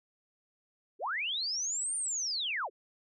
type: linear two-way sweep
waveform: sine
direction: up then down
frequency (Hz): 319.9 to 9120 to 319.9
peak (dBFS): -31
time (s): 0.99-2.7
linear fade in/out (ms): 50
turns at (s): 1.96
effects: none